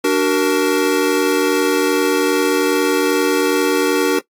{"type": "chord", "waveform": "square", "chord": "D augmented", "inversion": "none", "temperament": "equal with one note detuned", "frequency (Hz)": [293.7, 376.2, 466.2], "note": ["D4", "F#4", "A#4"], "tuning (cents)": [0, 29, 0], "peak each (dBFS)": -18, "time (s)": [0.04, 4.19], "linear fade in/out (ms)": 5, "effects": ["noise-tail reverb RT60 0.1 s tail -17 dB re dry", "AAC 64 kbps"]}